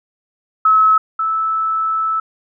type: tone pair in turn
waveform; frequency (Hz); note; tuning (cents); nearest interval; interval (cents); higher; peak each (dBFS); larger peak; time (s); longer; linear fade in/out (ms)
sine; 1292 / 1310.8; E6 / E6; -35 / -10; unison; 25; second; -8 / -15; first; 0.65-0.98 / 1.19-2.2; second; 5
effects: none